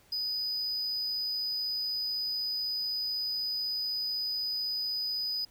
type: tone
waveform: triangle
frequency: 4978 Hz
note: D#8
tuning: in tune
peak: -29 dBFS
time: 0.12-5.45 s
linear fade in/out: 5 ms
effects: pink hiss -62 dBFS RMS until 5.5 s